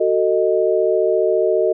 sine chord, D# diminished, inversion first, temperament just, 373.4 / 448 / 622.3 Hz, F#4 / A4 / D#5, +16 / +31 / 0 cents, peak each -18 dBFS, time 0-1.73 s, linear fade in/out 10 ms, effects none

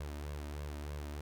sawtooth tone with flanger, 73.42 Hz, D2, in tune, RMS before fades -42 dBFS, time 0-1.21 s, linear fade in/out 5 ms, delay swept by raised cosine 1.8 to 3.3 ms, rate 3.2 Hz, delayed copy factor +0.6, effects none

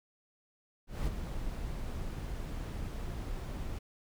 brown noise with ADSR envelope, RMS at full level -31 dBFS, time 0.87-3.79 s, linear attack 200 ms, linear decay 17 ms, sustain -7 dB, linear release 9 ms, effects none

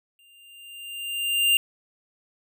square tone with exponential growth, 2794 Hz, F7, in tune, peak -16 dBFS, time 0.19-1.57 s, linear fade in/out 1 ms, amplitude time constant 300 ms, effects none

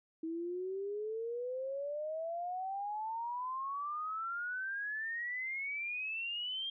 sine exponential sweep, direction up, 320.1 to 3224 Hz, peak -36 dBFS, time 0.23-6.7 s, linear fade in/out 5 ms, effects none

